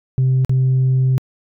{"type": "tone with dropouts", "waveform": "sine", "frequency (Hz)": 130.3, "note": "C3", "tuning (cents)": -7, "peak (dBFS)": -10, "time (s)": [0.18, 1.18], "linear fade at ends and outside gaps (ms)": 0, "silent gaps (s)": [0.448, 0.495], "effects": ["tanh soft clip ceiling -10 dBFS"]}